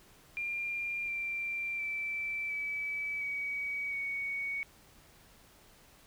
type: tone with pitch steps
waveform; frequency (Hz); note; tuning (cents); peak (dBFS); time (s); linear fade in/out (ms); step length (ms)
sine; 2394 / 2361 / 2329 / 2296 / 2265 / 2234; D7 / D7 / D7 / D7 / C#7 / C#7; +33 / +9 / -15 / -40 / +37 / +13; -33; 0.37-4.63; 0; 710
effects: pink hiss -60 dBFS RMS until 6.06 s